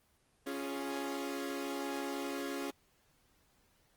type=chord; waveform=sawtooth; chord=Db major; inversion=none; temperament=equal; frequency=277.2 / 349.2 / 415.3 Hz; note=Db4 / F4 / Ab4; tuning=0 / 0 / 0 cents; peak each=-35 / -39 / -39 dBFS; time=0.46-2.71 s; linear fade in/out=10 ms; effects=pink hiss -71 dBFS RMS until 3.96 s + Opus 24 kbps